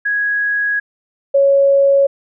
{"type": "tone pair in turn", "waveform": "sine", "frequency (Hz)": [1661.2, 554.4], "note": ["G#6", "C#5"], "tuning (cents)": [0, 0], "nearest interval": "octave + perfect fifth", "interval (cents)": 1900, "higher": "first", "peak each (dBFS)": [-14, -8], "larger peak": "second", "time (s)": [[0.05, 0.8], [1.34, 2.07]], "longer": "first", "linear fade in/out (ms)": 10, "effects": []}